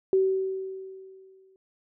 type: tone with exponential decay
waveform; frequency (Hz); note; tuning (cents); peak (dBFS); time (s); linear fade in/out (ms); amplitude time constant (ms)
sine; 381.3; G4; -48; -17; 0.13-1.56; 1; 310
effects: none